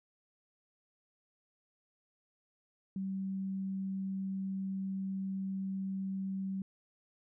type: tone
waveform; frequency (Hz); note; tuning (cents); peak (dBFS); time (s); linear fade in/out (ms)
sine; 192.3; G3; -33; -34; 2.96-6.62; 2
effects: none